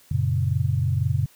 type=chord; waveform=sine; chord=F# major; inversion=none; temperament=equal; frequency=92.5 / 116.54 / 138.59 Hz; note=F#2 / A#2 / C#3; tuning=0 / 0 / 0 cents; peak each=-24 dBFS; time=0.11-1.26 s; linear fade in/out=5 ms; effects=white hiss -55 dBFS RMS until 1.35 s